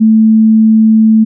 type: tone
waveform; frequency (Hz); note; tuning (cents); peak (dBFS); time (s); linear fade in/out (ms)
sine; 220; A3; 0; -3; 0-1.25; 20
effects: none